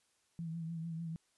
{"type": "tone with vibrato", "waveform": "sine", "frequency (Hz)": 164.81, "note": "E3", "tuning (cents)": 0, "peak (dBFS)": -38, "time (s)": [0.39, 1.16], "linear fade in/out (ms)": 0, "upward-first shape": "triangle", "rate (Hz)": 6.7, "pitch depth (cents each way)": 52, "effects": ["white hiss -75 dBFS RMS until 1.37 s", "resampled to 24000 Hz"]}